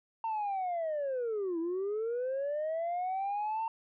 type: linear two-way sweep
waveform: sine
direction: down then up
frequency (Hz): 911 to 323.8 to 911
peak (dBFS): -29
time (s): 0.24-3.68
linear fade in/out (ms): 2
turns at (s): 1.59
effects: tanh soft clip ceiling -29 dBFS